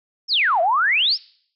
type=exponential two-way sweep; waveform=sine; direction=down then up; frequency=5590 to 640 to 5590 Hz; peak=-15 dBFS; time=0.28-1.18 s; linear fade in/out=50 ms; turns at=0.61 s; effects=noise-tail reverb RT60 0.6 s tail -23 dB re dry